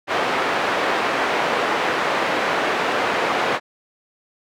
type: band-pass noise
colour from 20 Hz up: pink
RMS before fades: -21 dBFS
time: 0.07-3.6 s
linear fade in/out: 50 ms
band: 440 to 2200 Hz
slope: 12 dB/octave
effects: none